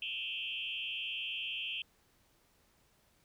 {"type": "tone with frequency modulation", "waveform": "sine", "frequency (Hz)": 2900, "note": "F#7", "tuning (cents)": -35, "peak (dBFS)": -36, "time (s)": [0.02, 1.82], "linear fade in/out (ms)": 2, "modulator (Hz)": 123, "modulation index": 2.9, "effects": ["pink hiss -70 dBFS RMS until 3.24 s"]}